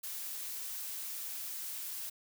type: noise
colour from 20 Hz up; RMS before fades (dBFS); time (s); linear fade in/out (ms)
blue; -41; 0.03-2.1; 10
effects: none